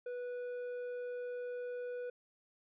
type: tone with tanh clipping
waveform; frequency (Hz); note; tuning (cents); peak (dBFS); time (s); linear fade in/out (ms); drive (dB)
sine; 491.3; B4; -9; -40; 0.06-2.1; 5; 7
effects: none